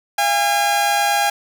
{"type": "tone pair together", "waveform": "sawtooth", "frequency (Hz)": [684, 812.8], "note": ["F5", "G#5"], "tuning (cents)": [-36, -38], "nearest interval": "minor third", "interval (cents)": 298, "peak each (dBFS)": [-19, -12], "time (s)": [0.18, 1.3], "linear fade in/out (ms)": 5, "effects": []}